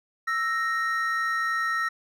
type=tone pair together; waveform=triangle; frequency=1321.4 / 1864.7 Hz; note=E6 / A#6; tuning=+4 / 0 cents; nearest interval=tritone; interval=596 cents; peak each=-25 dBFS; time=0.27-1.89 s; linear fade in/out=10 ms; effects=none